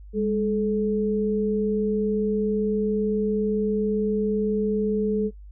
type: tone pair together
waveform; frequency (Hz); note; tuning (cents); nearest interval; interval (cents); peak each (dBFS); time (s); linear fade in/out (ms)
sine; 203.7 / 431.1; G#3 / A4; -33 / -35; octave + minor second; 1298; -24 / -23; 0.13-5.31; 50
effects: noise-tail reverb RT60 0.1 s tail -20 dB re dry + added 50 Hz sine -40 dBFS peak until 5.51 s